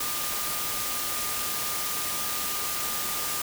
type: tone in noise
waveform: sine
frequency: 1210 Hz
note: D#6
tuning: 49 cents flat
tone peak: -38 dBFS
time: 0-3.42 s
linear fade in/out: 5 ms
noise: white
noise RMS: -30 dBFS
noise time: 0-3.42 s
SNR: -11 dB
effects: none